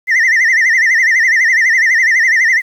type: tone with vibrato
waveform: sine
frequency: 1930 Hz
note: B6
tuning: 40 cents flat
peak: -5 dBFS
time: 0.07-2.62 s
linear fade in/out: 50 ms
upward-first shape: sine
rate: 12 Hz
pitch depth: 140 cents each way
effects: tanh soft clip ceiling -7 dBFS + 7-bit